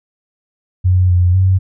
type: tone with pitch steps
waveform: sine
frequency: 91.5 / 89.2 / 94.1 Hz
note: F#2 / F2 / F#2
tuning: -19 / +37 / +30 cents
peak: -8 dBFS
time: 0.84-1.59 s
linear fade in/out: 20 ms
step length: 250 ms
effects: none